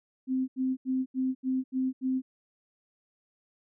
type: tone bursts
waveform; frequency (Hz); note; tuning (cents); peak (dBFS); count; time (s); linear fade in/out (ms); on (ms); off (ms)
sine; 260; C4; -11; -25; 7; 0.27-2.22; 50; 210; 80
effects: none